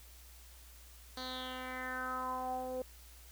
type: tone with low-pass filter sweep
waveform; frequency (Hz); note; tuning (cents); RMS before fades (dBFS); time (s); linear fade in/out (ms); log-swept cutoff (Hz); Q
10% pulse; 256; C4; -38; -40; 1.17-2.82; 2; 4700 to 520; 5.3
effects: added 60 Hz sine -55 dBFS peak until 3.31 s + white hiss -59 dBFS RMS until 3.31 s